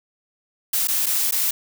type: noise with dropouts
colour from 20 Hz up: blue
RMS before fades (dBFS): -21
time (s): 0.73-1.51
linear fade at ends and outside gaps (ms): 5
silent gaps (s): 0.873-0.883 / 1.06-1.065 / 1.311-1.322
effects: none